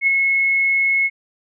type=tone with ADSR envelope; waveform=sine; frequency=2181 Hz; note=C#7; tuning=29 cents flat; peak=-11 dBFS; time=0.01-1.1 s; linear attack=60 ms; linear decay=17 ms; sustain=-3 dB; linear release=44 ms; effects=none